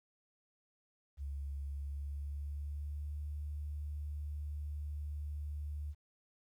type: tone with pitch glide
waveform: sine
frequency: 70.1 to 73.93 Hz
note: C#2 to D2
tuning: +20 to +12 cents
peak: -38 dBFS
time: 1.17-5.95 s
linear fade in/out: 50 ms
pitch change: +92 cents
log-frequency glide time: 1.64-3.18 s
effects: 12-bit